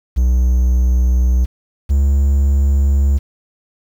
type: tone pair in turn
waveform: triangle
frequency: 62.1 / 69.42 Hz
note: B1 / C#2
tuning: +10 / +3 cents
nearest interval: major second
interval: 193 cents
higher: second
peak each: -8 dBFS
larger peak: neither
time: 0.16-1.46 / 1.89-3.19 s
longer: neither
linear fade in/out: 20 ms
effects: 7-bit